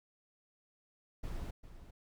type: noise with echo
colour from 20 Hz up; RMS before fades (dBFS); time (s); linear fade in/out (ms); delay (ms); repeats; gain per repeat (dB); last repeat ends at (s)
brown; -40; 1.23-1.51; 10; 400; 1; -12; 1.91
effects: none